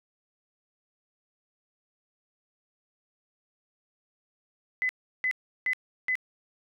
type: tone bursts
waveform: sine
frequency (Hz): 2017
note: B6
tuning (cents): +36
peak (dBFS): -24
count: 4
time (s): 4.82-6.154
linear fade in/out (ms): 0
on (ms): 71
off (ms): 350
effects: none